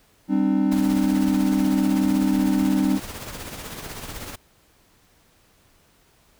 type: chord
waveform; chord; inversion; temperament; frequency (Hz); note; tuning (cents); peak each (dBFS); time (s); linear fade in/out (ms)
triangle; G suspended fourth; none; equal with one note detuned; 196 / 261.6 / 300.7; G3 / C4 / D4; 0 / 0 / +41; -20; 0.28-3; 50
type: noise with tremolo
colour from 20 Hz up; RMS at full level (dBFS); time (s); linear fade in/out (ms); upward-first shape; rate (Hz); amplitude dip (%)
pink; -33; 0.71-4.36; 10; triangle; 16; 55
effects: pink hiss -59 dBFS RMS until 6.39 s